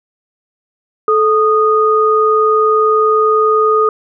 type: tone pair together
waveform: sine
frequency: 434.8 / 1235 Hz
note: A4 / D#6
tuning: -21 / -13 cents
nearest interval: octave + tritone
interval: 1808 cents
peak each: -11 dBFS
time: 1.08-3.89 s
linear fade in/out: 2 ms
effects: none